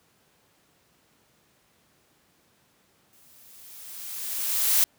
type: noise with exponential growth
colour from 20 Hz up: blue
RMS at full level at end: -19 dBFS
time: 3.13-4.84 s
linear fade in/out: 0 ms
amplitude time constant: 370 ms
effects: pink hiss -64 dBFS RMS until 4.98 s + high-pass 100 Hz 12 dB/octave